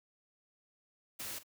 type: noise with echo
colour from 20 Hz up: white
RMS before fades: -42 dBFS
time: 1.19-1.39 s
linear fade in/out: 10 ms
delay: 44 ms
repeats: 1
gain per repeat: -15 dB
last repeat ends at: 1.434 s
effects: none